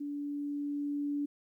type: tone with level ramp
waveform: sine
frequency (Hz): 288.5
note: D4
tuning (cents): -31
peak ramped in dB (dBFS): -35 to -30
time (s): 0-1.26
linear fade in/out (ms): 10
effects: 12-bit